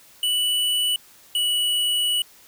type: tone pair in turn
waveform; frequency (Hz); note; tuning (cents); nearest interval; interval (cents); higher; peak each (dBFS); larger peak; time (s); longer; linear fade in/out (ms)
square; 2962 / 2942; F#7 / F#7; +1 / -11; unison; 12; first; -20 / -20; neither; 0.23-0.96 / 1.35-2.22; second; 2
effects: white hiss -51 dBFS RMS until 2.47 s